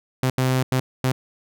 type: tone bursts at uneven times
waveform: sawtooth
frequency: 129.4 Hz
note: C3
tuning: 19 cents flat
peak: -14 dBFS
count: 4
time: 0.23-0.3 / 0.38-0.63 / 0.72-0.8 / 1.04-1.12 s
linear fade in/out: 2 ms
effects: none